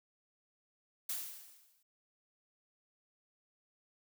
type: noise with exponential decay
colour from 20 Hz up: blue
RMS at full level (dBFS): -36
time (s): 1.09-1.83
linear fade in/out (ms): 5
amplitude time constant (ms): 160
effects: none